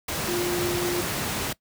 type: tone in noise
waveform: sine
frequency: 351.6 Hz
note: F4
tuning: 12 cents sharp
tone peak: -25 dBFS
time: 0.28-1.01 s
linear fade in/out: 5 ms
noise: pink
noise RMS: -28 dBFS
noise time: 0.08-1.53 s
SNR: 0 dB
effects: noise-tail reverb RT60 0.1 s tail -21 dB re dry + high-pass 80 Hz 12 dB/octave